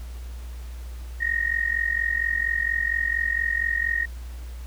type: tone with amplitude modulation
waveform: sine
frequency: 1864.7 Hz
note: A#6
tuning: in tune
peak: -18 dBFS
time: 1.2-4.06 s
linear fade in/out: 20 ms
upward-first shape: sine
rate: 44.3 Hz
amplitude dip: 85%
effects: added 60 Hz sine -33 dBFS peak until 4.66 s + pink hiss -50 dBFS RMS until 4.66 s